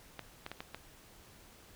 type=clicks; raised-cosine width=0.3 ms; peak=-25 dBFS; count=5; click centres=0.193 / 0.464 / 0.516 / 0.605 / 0.746 s; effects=pink hiss -58 dBFS RMS until 1.75 s